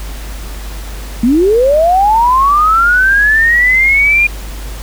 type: linear sweep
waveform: sine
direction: up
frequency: 220 to 2429 Hz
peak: -6 dBFS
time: 1.23-4.27 s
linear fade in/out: 5 ms
effects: added 50 Hz sine -22 dBFS peak until 4.82 s + pink hiss -31 dBFS RMS until 4.82 s